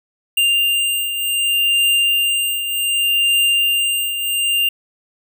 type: beating tone pair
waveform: square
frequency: 2794 / 2794.66 Hz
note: F7 / F7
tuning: 0 / +1 cents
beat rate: 0.66 Hz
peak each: -23 / -16 dBFS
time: 0.37-4.69 s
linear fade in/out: 5 ms
effects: none